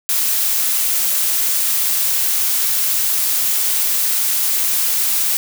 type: noise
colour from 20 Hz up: blue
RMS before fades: -17 dBFS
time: 0.09-5.37 s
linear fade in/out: 0 ms
effects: none